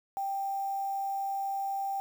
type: tone with quantisation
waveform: sine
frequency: 786 Hz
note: G5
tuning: 4 cents sharp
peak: -30 dBFS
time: 0.17-2 s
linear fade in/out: 0 ms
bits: 8
effects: none